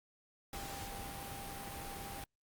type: tone in noise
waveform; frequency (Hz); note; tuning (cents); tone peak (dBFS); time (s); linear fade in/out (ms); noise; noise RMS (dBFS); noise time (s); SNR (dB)
sine; 793; G5; +20; -48; 0.53-2.24; 2; pink; -45; 0.53-2.24; -6
effects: Opus 48 kbps